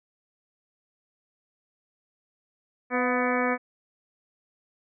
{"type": "harmonic tone with a mistuned harmonic", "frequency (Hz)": 249.8, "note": "B3", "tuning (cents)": 20, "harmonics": [1, 2, 3, 4, 5, 6, 7, 8, 9], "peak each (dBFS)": [-28, -28, -32, -33, -32, -36, -32, -38, -33], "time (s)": [2.9, 3.58], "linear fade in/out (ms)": 50, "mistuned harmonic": 3, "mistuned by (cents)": -48, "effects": []}